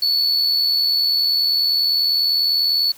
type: tone with amplitude modulation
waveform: triangle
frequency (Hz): 4435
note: C#8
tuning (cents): 0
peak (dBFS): -12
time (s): 0.02-2.92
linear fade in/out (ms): 5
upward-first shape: sine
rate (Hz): 80.1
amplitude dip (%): 45
effects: white hiss -45 dBFS RMS until 2.97 s

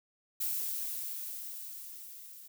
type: noise with level ramp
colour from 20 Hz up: violet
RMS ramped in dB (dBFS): -33 to -51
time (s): 0.4-2.48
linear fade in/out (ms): 10
effects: none

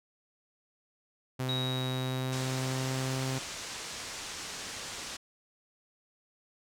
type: tone with pitch glide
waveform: sawtooth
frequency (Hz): 129.1 to 131.66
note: C3 to C3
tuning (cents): -23 to +11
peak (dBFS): -27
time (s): 1.39-3.39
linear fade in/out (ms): 10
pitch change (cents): +34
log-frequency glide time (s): 1.91-3.18
type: tone with exponential decay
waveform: sine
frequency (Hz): 3816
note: A#7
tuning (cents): +40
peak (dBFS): -31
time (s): 1.49-3.56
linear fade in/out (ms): 1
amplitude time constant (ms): 450
type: low-pass noise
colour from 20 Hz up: white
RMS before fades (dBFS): -41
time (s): 2.32-5.17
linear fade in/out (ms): 10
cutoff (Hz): 7500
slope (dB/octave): 24
effects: none

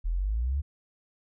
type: exponential sweep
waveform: sine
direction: up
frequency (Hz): 38.98 to 74.6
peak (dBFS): -25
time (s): 0.04-0.62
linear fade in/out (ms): 20
effects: none

